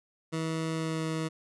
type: tone with pitch glide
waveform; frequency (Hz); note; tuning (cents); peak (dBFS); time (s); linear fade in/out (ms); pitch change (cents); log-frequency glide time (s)
20% pulse; 161.2 to 159.72; E3 to D#3; -38 to +46; -25; 0.32-1.29; 20; -16; 0.74-1.04
effects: resampled to 24000 Hz